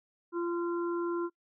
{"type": "harmonic tone", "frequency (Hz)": 344.1, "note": "F4", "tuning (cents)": -26, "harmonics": [1, 3, 4], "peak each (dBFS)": [-30, -40, -42], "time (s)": [0.32, 1.3], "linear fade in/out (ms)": 50, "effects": ["noise-tail reverb RT60 0.1 s tail -25 dB re dry"]}